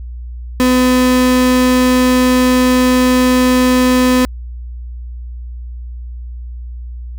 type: tone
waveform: 35% pulse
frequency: 252.9 Hz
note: B3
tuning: 41 cents sharp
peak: -7 dBFS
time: 0.6-4.25 s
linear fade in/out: 0 ms
effects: added 60 Hz sine -24 dBFS peak until 7.18 s